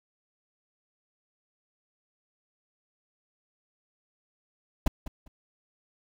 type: noise with echo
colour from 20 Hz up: brown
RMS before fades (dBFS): -21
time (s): 4.86-4.88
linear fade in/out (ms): 5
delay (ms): 200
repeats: 2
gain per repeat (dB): -14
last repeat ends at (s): 5.28
effects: none